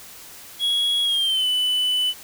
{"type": "tone with pitch glide", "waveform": "triangle", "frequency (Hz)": [3329, 3000], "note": ["G#7", "F#7"], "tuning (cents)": [3, 23], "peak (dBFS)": -17, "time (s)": [0.59, 2.14], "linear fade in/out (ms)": 50, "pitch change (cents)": -180, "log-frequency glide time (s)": [1.03, 1.47], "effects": ["white hiss -42 dBFS RMS until 2.23 s"]}